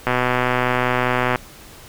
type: click train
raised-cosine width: 0.5 ms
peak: -3 dBFS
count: 162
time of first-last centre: 0.07-1.358 s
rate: 125 Hz
effects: pink hiss -42 dBFS RMS until 1.88 s